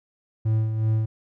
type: tone with tremolo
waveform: triangle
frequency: 110 Hz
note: A2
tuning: in tune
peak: -16 dBFS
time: 0.45-1.06 s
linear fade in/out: 10 ms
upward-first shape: sine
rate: 2.7 Hz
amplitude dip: 50%
effects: none

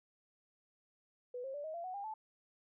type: tone with pitch steps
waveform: sine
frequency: 493.9 / 535.5 / 580.6 / 629.5 / 682.5 / 740 / 802.3 / 869.9 Hz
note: B4 / C5 / D5 / D#5 / F5 / F#5 / G5 / A5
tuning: 0 / +40 / -20 / +20 / -40 / 0 / +40 / -20 cents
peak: -40 dBFS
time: 1.34-2.14 s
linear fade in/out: 5 ms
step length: 100 ms
effects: none

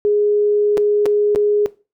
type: tone with dropouts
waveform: sine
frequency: 415.3 Hz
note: G#4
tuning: in tune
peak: -12 dBFS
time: 0.05-1.66 s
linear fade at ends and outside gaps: 0 ms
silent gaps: 0.772-0.778 / 1.057-1.062 / 1.349-1.359 s
effects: noise-tail reverb RT60 0.3 s tail -18 dB re dry

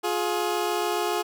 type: tone pair together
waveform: 20% pulse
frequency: 354.2 / 421.2 Hz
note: F4 / G#4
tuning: +24 / +24 cents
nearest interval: minor third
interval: 300 cents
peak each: -22 dBFS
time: 0.03-1.23 s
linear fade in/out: 20 ms
effects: none

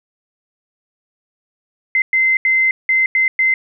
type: tone bursts at uneven times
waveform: sine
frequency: 2069 Hz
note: C7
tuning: 20 cents flat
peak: -11 dBFS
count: 6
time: 1.95-2.02 / 2.13-2.37 / 2.45-2.71 / 2.89-3.06 / 3.15-3.28 / 3.39-3.54 s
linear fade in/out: 2 ms
effects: none

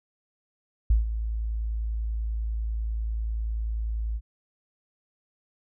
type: tone with ADSR envelope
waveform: sine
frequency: 55.1 Hz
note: A1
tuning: 3 cents sharp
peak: -15 dBFS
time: 0.9-4.21 s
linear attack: 5 ms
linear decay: 140 ms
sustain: -11 dB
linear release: 53 ms
effects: none

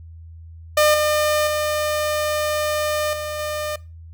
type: tone with level steps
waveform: sawtooth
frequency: 604 Hz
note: D5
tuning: 48 cents sharp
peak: -9 / -13 / -16 / -22 / -20 dBFS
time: 0.77-3.76 s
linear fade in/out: 5 ms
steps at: 0.94 / 1.47 / 3.13 / 3.39 s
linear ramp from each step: 2 ms
effects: noise-tail reverb RT60 0.3 s tail -21 dB re dry + added 82 Hz sine -37 dBFS peak until 4.13 s

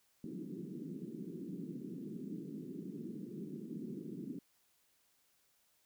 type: band-pass noise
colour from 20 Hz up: pink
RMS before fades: -45 dBFS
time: 0.24-4.39 s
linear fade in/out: 2 ms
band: 160 to 370 Hz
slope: 48 dB/octave
effects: white hiss -74 dBFS RMS until 5.85 s

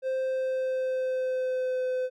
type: tone with pitch glide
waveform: triangle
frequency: 523 to 509.9 Hz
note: C5 to C5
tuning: -1 to -45 cents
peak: -24 dBFS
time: 0.02-2.1 s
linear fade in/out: 50 ms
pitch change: -44 cents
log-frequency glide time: 0.21-1.85 s
effects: none

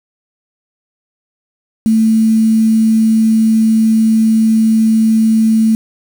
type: tone with quantisation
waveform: sine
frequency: 221.6 Hz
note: A3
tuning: 13 cents sharp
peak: -7 dBFS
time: 1.86-5.75 s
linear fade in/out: 0 ms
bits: 5
effects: none

